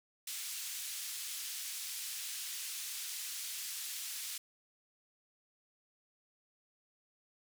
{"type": "band-pass noise", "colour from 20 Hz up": "white", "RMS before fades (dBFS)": -42, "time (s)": [0.27, 4.38], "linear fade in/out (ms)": 5, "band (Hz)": [2500, 12000], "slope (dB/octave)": 12, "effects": []}